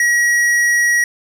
sine tone with hard clipping, 1910 Hz, A#6, 42 cents sharp, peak -13 dBFS, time 0-1.04 s, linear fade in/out 2 ms, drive 11 dB, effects none

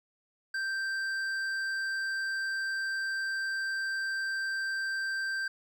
sine tone with hard clipping, 1568 Hz, G6, in tune, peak -32 dBFS, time 0.54-5.48 s, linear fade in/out 5 ms, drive 8 dB, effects none

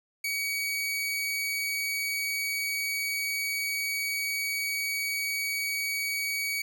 sawtooth tone, 2259 Hz, C#7, 32 cents sharp, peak -25 dBFS, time 0.24-6.62 s, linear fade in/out 5 ms, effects none

